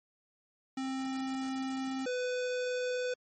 square tone pair in turn, 264.5 / 499.3 Hz, C4 / B4, +19 / +19 cents, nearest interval major seventh, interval 1100 cents, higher second, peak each -34 / -32 dBFS, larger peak second, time 0.77-2.06 / 2.06-3.14 s, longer first, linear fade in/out 5 ms, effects MP3 32 kbps

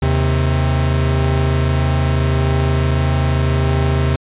45% pulse tone pair together, 79.2 / 132.27 Hz, D#2 / C3, +31 / +19 cents, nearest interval major sixth, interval 888 cents, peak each -16 dBFS, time 0.02-4.16 s, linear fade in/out 5 ms, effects resampled to 8000 Hz

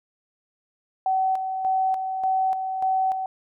sine tone with tremolo, 759 Hz, F#5, 44 cents sharp, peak -19 dBFS, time 1.06-3.26 s, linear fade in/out 2 ms, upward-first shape square, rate 1.7 Hz, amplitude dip 50%, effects none

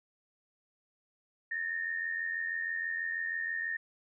sine tone pair together, 1749.8 / 1836 Hz, A6 / A#6, -10 / -27 cents, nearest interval minor second, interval 83 cents, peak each -39 / -33 dBFS, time 1.51-3.77 s, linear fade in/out 5 ms, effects none

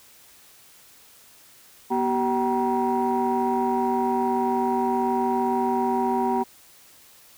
sine tone cluster, 242.8 / 383.2 / 766 / 951 Hz, B3 / G4 / G5 / A#5, -29 / -39 / -40 / +34 cents, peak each -25 dBFS, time 1.9-6.44 s, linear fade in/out 20 ms, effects tanh soft clip ceiling -14 dBFS + white hiss -52 dBFS RMS until 7.37 s

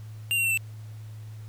square tone with pitch steps, 2784 / 2744 / 2705 / 2666 Hz, F7 / F7 / E7 / E7, -6 / -31 / +44 / +19 cents, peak -23 dBFS, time 0.31-0.574 s, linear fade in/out 0 ms, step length 66 ms, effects added 108 Hz sine -38 dBFS peak until 1.48 s + pink hiss -57 dBFS RMS until 1.48 s

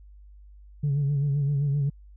sine tone with vibrato, 142.2 Hz, C#3, 45 cents sharp, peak -20 dBFS, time 0.83-1.9 s, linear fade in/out 10 ms, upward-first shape sine, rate 7.7 Hz, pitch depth 57 cents each way, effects tanh soft clip ceiling -19 dBFS + added 50 Hz sine -46 dBFS peak until 2.16 s

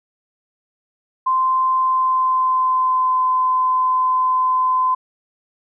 sine tone with pitch glide, 1039 to 1024.7 Hz, C6 to C6, -12 to -36 cents, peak -14 dBFS, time 1.26-4.95 s, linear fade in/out 10 ms, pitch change -24 cents, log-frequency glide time 1.75-3.23 s, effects none

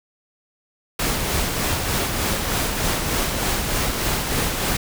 pink noise with tremolo, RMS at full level -21 dBFS, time 0.99-4.77 s, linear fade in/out 5 ms, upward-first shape sine, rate 3.3 Hz, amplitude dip 35%, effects none

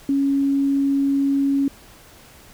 sine tone, 277 Hz, C#4, 1 cent flat, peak -16 dBFS, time 0.09-1.68 s, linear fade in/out 2 ms, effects pink hiss -47 dBFS RMS until 2.53 s

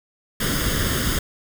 pink noise with comb filter, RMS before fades -22 dBFS, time 0.4-1.19 s, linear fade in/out 5 ms, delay 0.6 ms, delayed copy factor +0.7, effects none

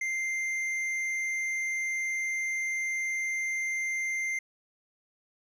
sine tone with hard clipping, 2093 Hz, C7, in tune, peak -30 dBFS, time 0.01-4.39 s, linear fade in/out 5 ms, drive 6 dB, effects none

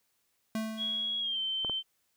square tone with exponential decay, 220 Hz, A3, in tune, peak -30 dBFS, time 0.55-1.52 s, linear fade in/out 2 ms, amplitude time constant 210 ms
sine tone with pitch glide, 3322 to 3100 Hz, G#7 to G7, 0 to -20 cents, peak -30 dBFS, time 0.77-1.83 s, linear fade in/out 50 ms, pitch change -120 cents, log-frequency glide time 1.2-1.39 s
clicks, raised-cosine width 1 ms, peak -25 dBFS, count 2, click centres 1.648 / 1.697 s
effects white hiss -75 dBFS RMS until 2.16 s

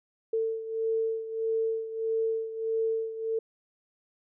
sine beating tone pair, 447.4 / 449 Hz, A4 / A4, +29 / +35 cents, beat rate 1.6 Hz, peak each -28 / -33 dBFS, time 0.33-3.39 s, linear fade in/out 5 ms, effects none

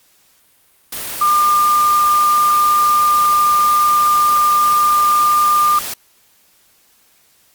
sine tone in noise, 1200 Hz, D6, 37 cents sharp, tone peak -10 dBFS, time 1.21-5.79 s, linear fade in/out 5 ms, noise white, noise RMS -25 dBFS, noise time 0.92-5.94 s, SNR +12 dB, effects white hiss -54 dBFS RMS until 7.54 s + Opus 48 kbps

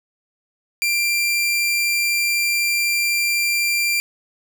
sawtooth tone, 2372 Hz, D7, 17 cents sharp, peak -14 dBFS, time 0.82-4 s, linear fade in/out 0 ms, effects none

